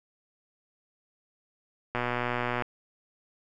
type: click train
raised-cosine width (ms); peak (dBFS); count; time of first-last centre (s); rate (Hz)
0.5; -14; 83; 1.95-2.622; 122
effects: none